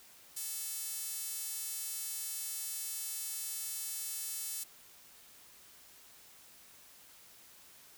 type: tone with high-pass filter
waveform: sawtooth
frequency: 440 Hz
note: A4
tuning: in tune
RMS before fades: -40 dBFS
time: 0.36-4.64 s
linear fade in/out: 10 ms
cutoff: 8600 Hz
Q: 0.83
effects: white hiss -58 dBFS RMS until 7.97 s